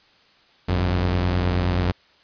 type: tone pair together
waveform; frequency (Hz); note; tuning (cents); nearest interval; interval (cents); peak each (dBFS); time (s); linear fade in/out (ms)
sawtooth; 49.67 / 89.9; G1 / F#2; +24 / -49; minor seventh; 1027; -22 / -16; 0.68-1.92; 10
effects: white hiss -56 dBFS RMS until 2.23 s + resampled to 11025 Hz